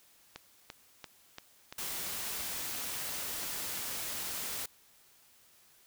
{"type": "click train", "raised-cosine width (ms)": 0.2, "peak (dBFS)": -25, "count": 11, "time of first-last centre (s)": [0.36, 3.773], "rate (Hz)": 2.93}
{"type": "noise", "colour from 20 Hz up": "white", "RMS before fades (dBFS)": -38, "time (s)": [1.78, 4.66], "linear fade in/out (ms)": 5}
{"effects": ["white hiss -63 dBFS RMS until 5.86 s"]}